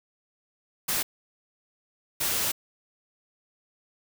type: noise bursts at uneven times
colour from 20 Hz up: white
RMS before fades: -27 dBFS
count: 2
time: 0.88-1.03 / 2.2-2.52 s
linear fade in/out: 10 ms
effects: none